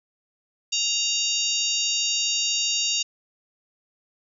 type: harmonic tone with a mistuned harmonic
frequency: 932.3 Hz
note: A#5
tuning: in tune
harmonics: 3 / 4 / 5 / 6 / 7 / 8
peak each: -27 / -28 / -29 / -30 / -30 / -31 dBFS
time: 0.72-3.03 s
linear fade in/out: 10 ms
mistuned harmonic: 8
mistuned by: -77 cents
effects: none